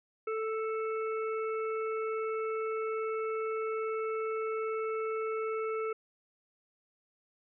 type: harmonic tone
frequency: 440.6 Hz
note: A4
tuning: 2 cents sharp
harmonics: 1 / 3 / 5 / 6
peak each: -32 / -38 / -46 / -52 dBFS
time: 0.27-5.93 s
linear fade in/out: 5 ms
effects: none